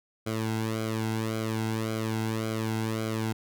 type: tone with flanger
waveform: sawtooth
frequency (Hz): 110.9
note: A2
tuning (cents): +14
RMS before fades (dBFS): -30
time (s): 0.26-3.33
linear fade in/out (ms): 10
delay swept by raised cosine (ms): 1.1 to 1.71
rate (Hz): 1.8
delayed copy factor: -0.8
effects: none